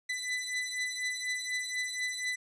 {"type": "beating tone pair", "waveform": "sawtooth", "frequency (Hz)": [1996, 2000.1], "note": ["B6", "B6"], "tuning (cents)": [18, 21], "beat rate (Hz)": 4.1, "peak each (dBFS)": [-31, -33], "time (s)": [0.09, 2.36], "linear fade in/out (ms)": 10, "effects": ["resampled to 22050 Hz"]}